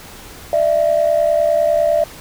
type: tone pair together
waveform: sine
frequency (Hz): 597.1 / 667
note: D5 / E5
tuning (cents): +29 / +20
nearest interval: major second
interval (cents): 191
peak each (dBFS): -14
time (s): 0.53-2.04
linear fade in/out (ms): 2
effects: tanh soft clip ceiling -5 dBFS + pink hiss -37 dBFS RMS until 2.2 s